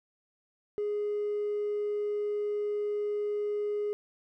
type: tone with hard clipping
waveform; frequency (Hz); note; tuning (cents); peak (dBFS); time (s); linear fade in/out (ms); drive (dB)
sine; 415.3; G#4; 0; -29; 0.78-3.93; 0; 1
effects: none